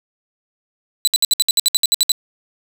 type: tone bursts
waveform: 25% pulse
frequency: 3983 Hz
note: B7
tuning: 14 cents sharp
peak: -7 dBFS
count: 13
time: 1.05-2.118 s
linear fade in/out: 0 ms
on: 24 ms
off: 63 ms
effects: none